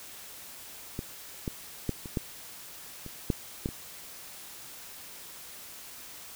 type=clicks; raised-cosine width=3 ms; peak=-20 / -18 / -15 / -27 / -15 / -28 / -12 / -16 / -25 dBFS; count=9; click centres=0.991 / 1.478 / 1.893 / 2.058 / 2.172 / 3.063 / 3.302 / 3.659 / 3.689 s; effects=white hiss -46 dBFS RMS until 6.35 s